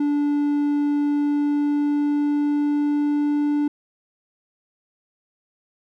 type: tone with pitch glide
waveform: triangle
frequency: 290.7 to 293.2 Hz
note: D4 to D4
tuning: -18 to -3 cents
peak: -16 dBFS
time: 0-3.68 s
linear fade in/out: 5 ms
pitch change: +15 cents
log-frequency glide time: 0.99-3.55 s
effects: none